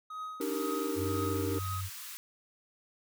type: tone with tremolo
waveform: triangle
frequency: 1259 Hz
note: D#6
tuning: 20 cents sharp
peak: -34 dBFS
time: 0.1-1.81 s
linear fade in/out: 5 ms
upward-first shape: triangle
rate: 2 Hz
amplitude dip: 90%
type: chord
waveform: triangle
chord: Eb major seventh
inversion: third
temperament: equal with one note detuned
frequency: 287.1 / 311.1 / 392 / 466.2 Hz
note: D4 / Eb4 / G4 / Bb4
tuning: -39 / 0 / 0 / 0 cents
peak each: -35 dBFS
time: 0.4-1.59 s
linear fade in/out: 5 ms
type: high-pass noise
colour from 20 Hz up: white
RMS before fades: -44 dBFS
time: 0.41-2.17 s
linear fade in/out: 0 ms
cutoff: 1000 Hz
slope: 48 dB/octave
type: tone with vibrato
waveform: sine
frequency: 95 Hz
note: F#2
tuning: 46 cents sharp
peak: -34 dBFS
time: 0.95-1.9 s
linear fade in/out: 50 ms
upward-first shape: sine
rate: 12 Hz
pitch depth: 20 cents each way
effects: none